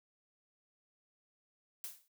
blue noise with exponential decay, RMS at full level -40 dBFS, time 1.84-2.08 s, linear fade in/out 1 ms, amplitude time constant 52 ms, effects noise-tail reverb RT60 0.1 s tail -23 dB re dry

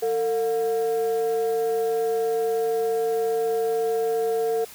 sine tone pair together, 451.4 / 716 Hz, A4 / F5, +44 / +43 cents, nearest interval minor sixth, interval 799 cents, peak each -20 / -28 dBFS, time 0.02-4.65 s, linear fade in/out 10 ms, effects tanh soft clip ceiling -17 dBFS + white hiss -44 dBFS RMS until 4.74 s

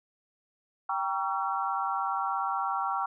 sine chord, G diminished seventh, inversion none, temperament just, 784 / 940.8 / 1128.9 / 1354.7 Hz, G5 / Bb5 / Db6 / Fb6, 0 / +16 / +31 / +47 cents, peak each -32 / -34 / -33 / -33 dBFS, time 0.89-3.06 s, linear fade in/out 5 ms, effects none

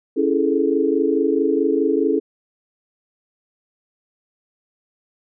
sine chord, A major seventh, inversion first, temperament equal, 277.2 / 329.6 / 415.3 / 440 Hz, C#4 / E4 / G#4 / A4, 0 / 0 / 0 / 0 cents, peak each -21 dBFS, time 0.16-2.2 s, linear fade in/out 20 ms, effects none

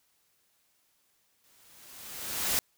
white noise with exponential growth, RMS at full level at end -26 dBFS, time 1.44-2.59 s, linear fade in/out 0 ms, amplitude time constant 250 ms, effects white hiss -71 dBFS RMS until 2.77 s

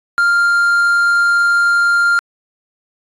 triangle tone with quantisation, 1396.9 Hz, F6, in tune, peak -8 dBFS, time 0.18-2.19 s, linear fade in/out 0 ms, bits 6, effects AAC 32 kbps

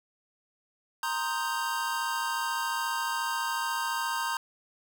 square chord, C minor seventh, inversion third, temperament equal, 932.3 / 1046.5 / 1244.5 / 1568 Hz, Bb5 / C6 / Eb6 / G6, 0 / 0 / 0 / 0 cents, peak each -33 / -36 / -38 / -35 dBFS, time 1.03-4.37 s, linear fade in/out 2 ms, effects none

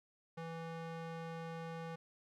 square tone with band-pass filter, 164.81 Hz, E3, in tune, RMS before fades -45 dBFS, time 0.37-1.96 s, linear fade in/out 10 ms, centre 790 Hz, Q 0.5, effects none

